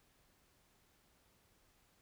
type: silence
effects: pink hiss -72 dBFS RMS until 2.01 s